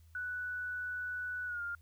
sine tone with pitch glide, 1482 to 1404.5 Hz, F#6 to F6, +2 to +9 cents, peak -36 dBFS, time 0.15-1.75 s, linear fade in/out 2 ms, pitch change -93 cents, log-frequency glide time 1.46-1.62 s, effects added 81 Hz sine -57 dBFS peak until 1.81 s + white hiss -73 dBFS RMS until 1.81 s

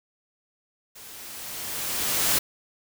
white noise with level ramp, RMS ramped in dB -45 to -21 dBFS, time 0.95-2.39 s, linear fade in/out 10 ms, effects none

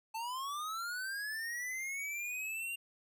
square linear sweep, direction up, 873 to 2794 Hz, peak -38 dBFS, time 0.14-2.76 s, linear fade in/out 10 ms, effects none

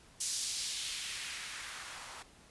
blue noise with band-pass filter sweep, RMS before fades -40 dBFS, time 0.2-2.23 s, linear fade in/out 10 ms, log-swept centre 6100 to 850 Hz, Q 1.3, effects pink hiss -60 dBFS RMS until 2.5 s + resampled to 24000 Hz

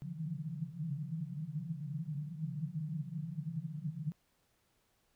white band-pass noise, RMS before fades -40 dBFS, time 0.02-4.12 s, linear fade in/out 0 ms, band 140 to 170 Hz, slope 96 dB/octave, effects pink hiss -75 dBFS RMS until 5.15 s

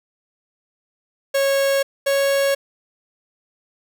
45% pulse tone pair in turn, 550 / 553.2 Hz, C#5 / C#5, -14 / -4 cents, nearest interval unison, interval 10 cents, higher second, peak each -16 / -16 dBFS, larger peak neither, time 1.34-1.83 / 2.06-2.55 s, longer neither, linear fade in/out 10 ms, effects none

